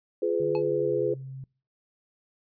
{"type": "chord", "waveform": "sine", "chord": "F diminished", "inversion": "none", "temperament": "just", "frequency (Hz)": [349.2, 419.1, 502.9], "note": ["F4", "Ab4", "Cb5"], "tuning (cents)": [0, 16, 31], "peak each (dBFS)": [-29, -26, -28], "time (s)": [0.22, 1.14], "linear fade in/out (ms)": 5}
{"type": "tone with pitch glide", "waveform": "sine", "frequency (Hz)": [148.6, 133.15], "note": ["D3", "C3"], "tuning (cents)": [21, 31], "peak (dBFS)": -36, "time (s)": [0.4, 1.44], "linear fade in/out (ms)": 2, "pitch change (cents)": -190, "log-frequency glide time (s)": [0.58, 1.02]}
{"type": "tone with exponential decay", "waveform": "square", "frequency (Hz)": 857, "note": "A5", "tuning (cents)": -46, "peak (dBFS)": -31, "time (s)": [0.55, 0.65], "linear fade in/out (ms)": 1, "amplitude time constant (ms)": 21}
{"effects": ["noise-tail reverb RT60 0.4 s tail -25 dB re dry", "resampled to 11025 Hz"]}